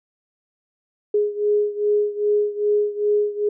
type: beating tone pair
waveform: sine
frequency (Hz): 415.3 / 417.8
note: G#4 / G#4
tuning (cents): 0 / +10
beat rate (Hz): 2.5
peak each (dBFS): -19 / -22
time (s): 1.14-3.49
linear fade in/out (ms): 5
effects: none